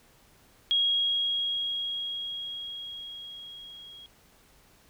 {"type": "tone with level ramp", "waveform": "sine", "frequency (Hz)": 3289, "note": "G#7", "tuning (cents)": -18, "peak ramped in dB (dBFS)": [-21, -45], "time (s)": [0.71, 4.06], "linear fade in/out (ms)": 0, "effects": ["pink hiss -60 dBFS RMS until 4.89 s"]}